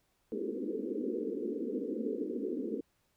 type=band-pass noise; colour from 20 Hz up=white; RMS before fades=-36 dBFS; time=0.32-2.81 s; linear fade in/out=0 ms; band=210 to 480 Hz; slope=96 dB/octave; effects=pink hiss -75 dBFS RMS until 3.16 s